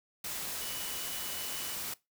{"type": "tone in noise", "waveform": "sine", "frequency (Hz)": 2960, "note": "F#7", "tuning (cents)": 0, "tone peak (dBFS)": -45, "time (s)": [0.61, 1.75], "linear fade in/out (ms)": 5, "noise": "white", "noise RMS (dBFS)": -38, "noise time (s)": [0.24, 1.94], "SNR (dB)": -10, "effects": ["noise-tail reverb RT60 0.2 s tail -20 dB re dry"]}